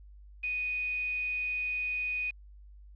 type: tone with quantisation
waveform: sine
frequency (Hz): 2486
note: D#7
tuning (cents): -2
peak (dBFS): -30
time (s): 0.43-2.31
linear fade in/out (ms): 10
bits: 8
effects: added 50 Hz sine -49 dBFS peak until 2.95 s + resampled to 11025 Hz